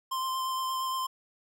square tone with vibrato, 1044 Hz, C6, 4 cents flat, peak -30 dBFS, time 0.11-1.07 s, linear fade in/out 10 ms, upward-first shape sine, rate 8.6 Hz, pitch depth 13 cents each way, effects none

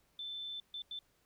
sine tone bursts at uneven times, 3532 Hz, A7, 6 cents sharp, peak -40 dBFS, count 3, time 0.19-0.6 / 0.74-0.82 / 0.91-0.99 s, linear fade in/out 2 ms, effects pink hiss -73 dBFS RMS until 1.25 s

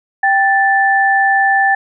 sine tone pair together, 785.1 / 1760 Hz, G5 / A6, +2 / 0 cents, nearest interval octave + major second, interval 1398 cents, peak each -12 dBFS, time 0.23-1.75 s, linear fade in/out 5 ms, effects none

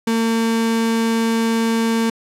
35% pulse tone, 227.2 Hz, A#3, 44 cents flat, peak -14 dBFS, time 0.07-2.1 s, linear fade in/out 5 ms, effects low-pass 12000 Hz 12 dB/octave

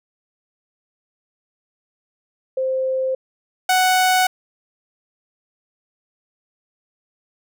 sine / sawtooth tone pair in turn, 523 / 741.9 Hz, C5 / F#5, -1 / +4 cents, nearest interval tritone, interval 605 cents, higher second, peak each -18 / -10 dBFS, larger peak second, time 2.57-3.15 / 3.69-4.27 s, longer neither, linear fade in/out 5 ms, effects none

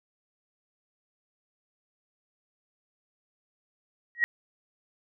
sine tone with exponential growth, 1899 Hz, A#6, 32 cents sharp, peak -15 dBFS, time 4.15-4.24 s, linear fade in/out 0 ms, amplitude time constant 19 ms, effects none

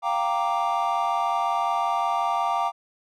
triangle chord, G minor seventh, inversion third, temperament equal, 698.5 / 784 / 932.3 / 1174.7 Hz, F5 / G5 / Bb5 / D6, 0 / 0 / 0 / 0 cents, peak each -25 dBFS, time 0.02-2.72 s, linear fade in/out 50 ms, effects tanh soft clip ceiling -12 dBFS

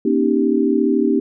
sine chord, Eb dominant seventh, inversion second, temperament equal with one note detuned, 239.2 / 277.2 / 311.1 / 392 Hz, Bb3 / Db4 / Eb4 / G4, +45 / 0 / 0 / 0 cents, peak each -19 dBFS, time 0.05-1.2 s, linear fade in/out 5 ms, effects none

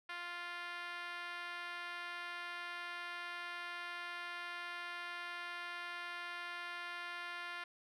5% pulse tone with band-pass filter, 349.2 Hz, F4, in tune, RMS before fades -45 dBFS, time 0.09-7.64 s, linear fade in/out 5 ms, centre 1500 Hz, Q 1.2, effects none

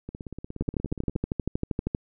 two click trains, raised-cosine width 3 ms, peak -23 / -13 dBFS, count 19 / 18, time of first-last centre 0.09-1.155 / 0.61-1.949 s, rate 16.9 / 12.7 Hz, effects none

